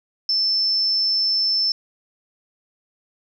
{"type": "tone", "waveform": "sine", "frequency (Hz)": 5300, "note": "E8", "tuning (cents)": 9, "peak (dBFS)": -17, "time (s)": [0.29, 1.72], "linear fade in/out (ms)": 2, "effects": ["9-bit"]}